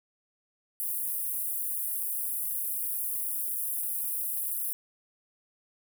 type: high-pass noise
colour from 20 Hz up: pink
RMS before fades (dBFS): -32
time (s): 0.8-4.73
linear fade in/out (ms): 0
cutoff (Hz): 10000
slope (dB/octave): 48
effects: none